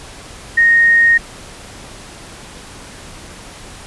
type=tone; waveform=sine; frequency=1858 Hz; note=A#6; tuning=6 cents flat; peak=-7 dBFS; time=0.57-1.18 s; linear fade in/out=10 ms; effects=pink hiss -35 dBFS RMS until 3.86 s + resampled to 24000 Hz